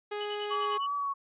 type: tone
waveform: sawtooth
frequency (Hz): 415.3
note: G#4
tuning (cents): 0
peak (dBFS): -29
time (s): 0.11-0.78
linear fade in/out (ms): 10
type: tone with tremolo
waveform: sine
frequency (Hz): 2960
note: F#7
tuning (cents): 0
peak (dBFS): -36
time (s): 0.2-0.87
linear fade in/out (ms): 10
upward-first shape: sine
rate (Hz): 9.8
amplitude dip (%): 100
type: tone with vibrato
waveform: sine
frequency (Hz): 1128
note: C#6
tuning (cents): +30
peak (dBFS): -29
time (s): 0.5-1.14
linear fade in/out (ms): 20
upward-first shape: triangle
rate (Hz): 2.8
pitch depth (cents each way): 32
effects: resampled to 8000 Hz